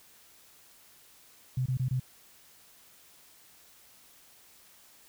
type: tone bursts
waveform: sine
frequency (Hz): 128.5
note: C3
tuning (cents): -31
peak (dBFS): -26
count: 4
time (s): 1.57-1.998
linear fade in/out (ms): 5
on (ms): 89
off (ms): 24
effects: white hiss -58 dBFS RMS until 5.08 s